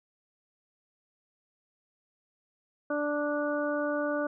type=harmonic tone; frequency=293.7 Hz; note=D4; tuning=in tune; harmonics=1 / 2 / 3 / 4 / 5; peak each=-32 / -30 / -43 / -38 / -36 dBFS; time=2.9-4.27 s; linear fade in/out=5 ms; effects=none